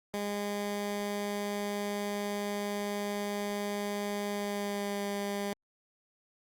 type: tone with pitch glide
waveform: 15% pulse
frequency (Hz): 204.4 to 201.8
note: G#3 to G#3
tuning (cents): -27 to -49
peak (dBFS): -26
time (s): 0.14-5.53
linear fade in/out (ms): 0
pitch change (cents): -22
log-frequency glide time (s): 4.3-5.02
effects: Opus 48 kbps